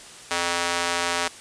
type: tone with high-pass filter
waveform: square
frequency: 86.6 Hz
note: F2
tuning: 14 cents flat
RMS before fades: -25 dBFS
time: 0.31-1.28 s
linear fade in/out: 0 ms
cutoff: 810 Hz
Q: 0.58
effects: white hiss -43 dBFS RMS until 1.4 s + resampled to 22050 Hz